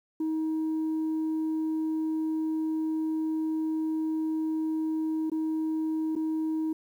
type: tone with dropouts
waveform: sine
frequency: 316.2 Hz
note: D#4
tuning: 28 cents sharp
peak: -24 dBFS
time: 0.2-6.73 s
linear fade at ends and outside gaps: 5 ms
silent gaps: 5.299-5.317 / 6.154-6.162 s
effects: tanh soft clip ceiling -25 dBFS + 10-bit